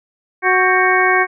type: harmonic tone with a mistuned harmonic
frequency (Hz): 370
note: F#4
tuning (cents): 0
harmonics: 1 / 2 / 3 / 4 / 5 / 6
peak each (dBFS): -18 / -18 / -18 / -18 / -18 / -18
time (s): 0.42-1.27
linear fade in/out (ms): 50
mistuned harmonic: 4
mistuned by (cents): +110
effects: none